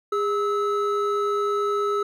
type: tone pair together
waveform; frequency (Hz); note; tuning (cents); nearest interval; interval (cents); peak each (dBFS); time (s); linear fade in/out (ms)
triangle; 408.4 / 1299; G#4 / E6; -29 / -26; octave + minor sixth; 2003; -21 / -23; 0.12-2.03; 5
effects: none